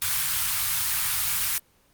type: band-stop noise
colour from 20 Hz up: white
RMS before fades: -25 dBFS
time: 0.02-1.58 s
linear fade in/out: 0 ms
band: 140 to 1000 Hz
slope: 24 dB/octave
effects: pink hiss -62 dBFS RMS until 1.93 s + Opus 24 kbps